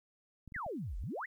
clicks, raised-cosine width 5 ms, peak -37 dBFS, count 5, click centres 0.477 / 0.522 / 0.563 / 0.664 / 1.038 s
sine exponential two-way sweep, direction down then up, 2180 to 38.89 to 2180 Hz, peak -37 dBFS, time 0.54-1.26 s, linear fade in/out 10 ms, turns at 0.98 s
effects 12-bit

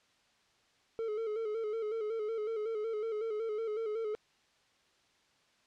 triangle tone with vibrato, 438.1 Hz, A4, 7 cents flat, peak -31 dBFS, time 0.99-4.15 s, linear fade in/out 0 ms, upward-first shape square, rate 5.4 Hz, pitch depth 57 cents each way, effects white hiss -69 dBFS RMS until 5.66 s + low-pass 5000 Hz 12 dB/octave

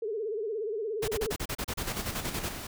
sine tone with vibrato, 430.9 Hz, A4, 36 cents flat, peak -30 dBFS, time 0.02-1.32 s, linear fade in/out 5 ms, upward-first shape sine, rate 17 Hz, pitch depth 120 cents each way
pink noise bursts, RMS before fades -33 dBFS, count 16, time 1.02-2.491 s, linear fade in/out 10 ms, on 61 ms, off 33 ms
pink noise, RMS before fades -39 dBFS, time 1.78-2.67 s, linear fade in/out 5 ms
effects none

